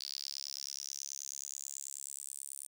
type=tone with high-pass filter sweep; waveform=sawtooth; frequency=69.3 Hz; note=C#2; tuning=in tune; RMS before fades=-44 dBFS; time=0-2.67 s; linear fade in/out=10 ms; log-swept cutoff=4600 to 9100 Hz; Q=7.1; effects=none